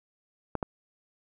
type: clicks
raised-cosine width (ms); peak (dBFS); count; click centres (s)
1; -15; 2; 0.553 / 0.628
effects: none